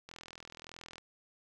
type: click train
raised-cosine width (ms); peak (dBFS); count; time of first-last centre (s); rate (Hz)
0.2; -30; 38; 0.09-0.982; 41.5
effects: none